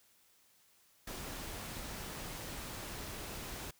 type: noise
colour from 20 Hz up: pink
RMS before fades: -44 dBFS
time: 1.07-3.71 s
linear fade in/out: 5 ms
effects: white hiss -68 dBFS RMS until 3.79 s